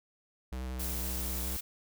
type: tone with vibrato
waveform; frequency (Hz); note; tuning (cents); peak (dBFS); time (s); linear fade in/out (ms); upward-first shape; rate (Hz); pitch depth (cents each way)
square; 63.8; C2; -43; -36; 0.52-1.57; 5; square; 11; 13
type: noise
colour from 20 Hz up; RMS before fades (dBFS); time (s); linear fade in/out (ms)
blue; -38; 0.79-1.61; 10
effects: none